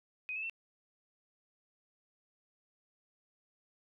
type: tone with pitch steps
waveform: sine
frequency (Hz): 2506 / 2596 / 2689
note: D#7 / E7 / E7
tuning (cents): +12 / -27 / +34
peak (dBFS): -36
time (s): 0.29-0.497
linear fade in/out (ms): 0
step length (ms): 69
effects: none